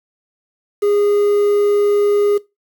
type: tone with quantisation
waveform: triangle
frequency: 410.5 Hz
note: G#4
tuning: 20 cents flat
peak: -10 dBFS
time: 0.82-2.38 s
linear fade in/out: 10 ms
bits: 6
effects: noise-tail reverb RT60 0.2 s tail -19 dB re dry